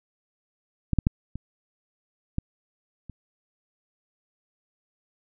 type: clicks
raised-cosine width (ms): 5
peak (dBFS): -11 / -7 / -7 / -21 / -13 / -27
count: 6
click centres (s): 0.933 / 0.987 / 1.069 / 1.356 / 2.384 / 3.097
effects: none